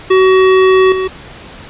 square tone with level steps, 376.4 Hz, F#4, 30 cents sharp, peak -6 / -14 dBFS, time 0.1-1.08 s, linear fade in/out 10 ms, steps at 0.92 s, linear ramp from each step 2 ms, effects pink hiss -33 dBFS RMS until 1.69 s + resampled to 8000 Hz

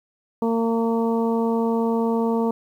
harmonic tone, 228.7 Hz, A#3, 33 cents flat, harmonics 1 / 2 / 3 / 4 / 5, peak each -21 / -23 / -32 / -29 / -36 dBFS, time 0.42-2.51 s, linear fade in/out 2 ms, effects 9-bit

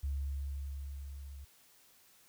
sine tone with level ramp, 69.7 Hz, C#2, 10 cents sharp, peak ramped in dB -31 to -45 dBFS, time 0.03-1.45 s, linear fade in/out 10 ms, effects tanh soft clip ceiling -28 dBFS + white hiss -64 dBFS RMS until 2.28 s

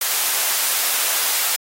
white high-pass noise, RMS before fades -20 dBFS, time 0.01-1.56 s, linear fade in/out 5 ms, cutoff 660 Hz, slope 12 dB/octave, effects AAC 48 kbps

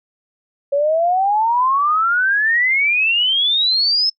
sine exponential sweep, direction up, 553 to 5274 Hz, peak -13 dBFS, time 0.72-4.1 s, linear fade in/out 10 ms, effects noise-tail reverb RT60 0.1 s tail -24 dB re dry

